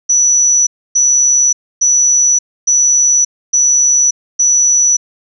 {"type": "tone bursts", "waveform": "sine", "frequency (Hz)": 5920, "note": "F#8", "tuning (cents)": 0, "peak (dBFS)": -7, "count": 6, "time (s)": [0.09, 4.97], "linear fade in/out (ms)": 10, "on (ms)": 580, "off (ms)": 280, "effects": []}